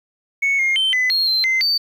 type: tone with pitch steps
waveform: sine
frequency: 2213 / 2132 / 3097 / 2011 / 4257 / 4116 / 2070 / 4580 Hz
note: C#7 / C7 / G7 / B6 / C8 / C8 / C7 / D8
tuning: -3 / +32 / -22 / +31 / +29 / -29 / -19 / -44 cents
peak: -13 dBFS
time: 0.42-1.78 s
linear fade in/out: 10 ms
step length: 170 ms
effects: tanh soft clip ceiling -13 dBFS + 8-bit